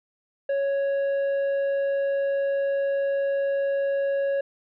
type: tone with tanh clipping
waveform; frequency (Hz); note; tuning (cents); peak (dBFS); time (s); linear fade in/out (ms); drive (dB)
sine; 554.4; C#5; 0; -23; 0.49-4.41; 5; 6
effects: none